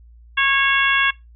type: harmonic tone with a mistuned harmonic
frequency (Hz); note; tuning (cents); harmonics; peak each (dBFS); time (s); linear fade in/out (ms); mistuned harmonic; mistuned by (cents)
548; C#5; -20; 2 / 3 / 4 / 5 / 6; -23 / -18 / -22 / -21 / -24; 0.37-1.11; 10; 6; +37
effects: noise-tail reverb RT60 0.2 s tail -20 dB re dry + added 58 Hz sine -43 dBFS peak until 1.35 s